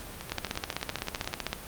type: two click trains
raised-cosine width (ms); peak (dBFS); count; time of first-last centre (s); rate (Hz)
0.2; -12 / -19; 20 / 14; 0.32-1.53 / 0.21-1.331; 15.7 / 11.6
effects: pink hiss -43 dBFS RMS until 1.67 s + Opus 48 kbps